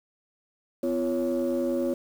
sine tone cluster, 252.9 / 343 / 554 Hz, B3 / F4 / C#5, +41 / -31 / -1 cents, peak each -27 dBFS, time 0.83-1.94 s, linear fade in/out 5 ms, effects tanh soft clip ceiling -19 dBFS + 8-bit

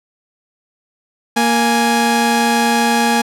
sawtooth tone pair together, 233.1 / 831.8 Hz, A#3 / G#5, 0 / +2 cents, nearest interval octave + minor seventh, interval 2202 cents, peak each -11 dBFS, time 1.36-3.22 s, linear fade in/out 10 ms, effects low-pass 12000 Hz 12 dB/octave

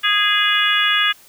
harmonic tone with a mistuned harmonic, 413.2 Hz, G#4, 9 cents flat, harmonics 3 / 4 / 5 / 6 / 7 / 8, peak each -22 / -19 / -23 / -24 / -19 / -22 dBFS, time 0.03-1.13 s, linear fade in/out 20 ms, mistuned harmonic 8, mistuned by +53 cents, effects white hiss -48 dBFS RMS until 1.28 s

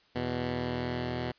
10% pulse tone pair together, 82.41 / 123.46 Hz, E2 / B2, 0 / 0 cents, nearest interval perfect fifth, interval 700 cents, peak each -29 / -24 dBFS, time 0.15-1.32 s, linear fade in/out 10 ms, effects white hiss -64 dBFS RMS until 1.38 s + resampled to 11025 Hz

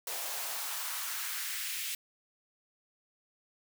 white noise with high-pass filter sweep, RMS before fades -37 dBFS, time 0.07-1.95 s, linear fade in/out 2 ms, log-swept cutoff 520 to 2500 Hz, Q 1.7, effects none

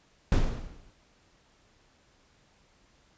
brown noise with exponential decay, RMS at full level -19 dBFS, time 0.32-0.92 s, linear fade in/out 1 ms, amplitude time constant 130 ms, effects pink hiss -64 dBFS RMS until 3.17 s + resampled to 16000 Hz

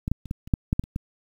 clicks, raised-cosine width 5 ms, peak -14 / -10 / -26 / -16 / -28 / -7 / -9 / -9 / -26 / -15 dBFS, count 10, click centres 0.079 / 0.116 / 0.257 / 0.311 / 0.475 / 0.538 / 0.729 / 0.795 / 0.839 / 0.961 s, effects 8-bit

